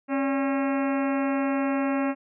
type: harmonic tone with a mistuned harmonic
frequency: 271.5 Hz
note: C#4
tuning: 36 cents flat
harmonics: 1 / 2 / 3 / 4 / 5 / 6 / 7 / 8 / 9 / 10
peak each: -24 / -30 / -34 / -36 / -38 / -40 / -41 / -42 / -43 / -44 dBFS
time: 0.08-2.15 s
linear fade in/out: 50 ms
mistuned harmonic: 2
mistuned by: +81 cents
effects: none